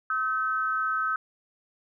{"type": "tone pair together", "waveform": "sine", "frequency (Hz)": [1285.7, 1529], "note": ["E6", "G6"], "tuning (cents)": [-44, -44], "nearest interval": "minor third", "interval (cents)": 300, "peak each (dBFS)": [-26, -29], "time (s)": [0.1, 1.16], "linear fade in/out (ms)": 2, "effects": []}